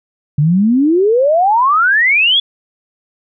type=exponential sweep; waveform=sine; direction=up; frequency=140 to 3463 Hz; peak=-8 dBFS; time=0.38-2.4 s; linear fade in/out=5 ms; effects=none